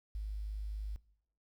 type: tone with quantisation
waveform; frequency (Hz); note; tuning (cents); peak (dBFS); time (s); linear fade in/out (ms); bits
sine; 51.91; G#1; 0; -36; 0.15-0.96; 0; 11
effects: noise-tail reverb RT60 0.7 s tail -21 dB re dry